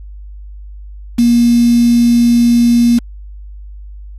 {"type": "tone with quantisation", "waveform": "sine", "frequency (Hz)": 237.4, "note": "A#3", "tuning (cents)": 32, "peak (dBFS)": -6, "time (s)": [1.18, 2.99], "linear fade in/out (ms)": 10, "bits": 4, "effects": ["added 50 Hz sine -28 dBFS peak until 4.18 s", "resampled to 32000 Hz"]}